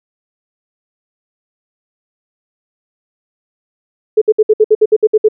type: tone bursts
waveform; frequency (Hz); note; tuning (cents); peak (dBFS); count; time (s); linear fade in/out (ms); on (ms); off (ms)
sine; 431.1; A4; -35; -4; 11; 4.17-5.286; 10; 46; 61
effects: none